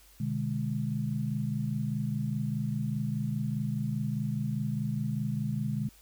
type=chord; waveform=sine; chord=G# diminished; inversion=first; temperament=just; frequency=124.59 / 149.51 / 207.7 Hz; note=B2 / D3 / G#3; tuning=+16 / +31 / 0 cents; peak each=-33 dBFS; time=0.2-5.89 s; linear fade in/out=5 ms; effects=added 50 Hz sine -59 dBFS peak until 6.01 s + white hiss -59 dBFS RMS until 6.01 s